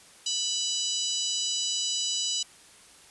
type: harmonic tone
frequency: 987.8 Hz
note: B5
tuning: in tune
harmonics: 3 / 4 / 5 / 6 / 7 / 8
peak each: -32 / -33 / -34 / -35 / -35 / -36 dBFS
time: 0.26-2.43 s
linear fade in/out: 5 ms
effects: white hiss -53 dBFS RMS until 3.1 s + resampled to 24000 Hz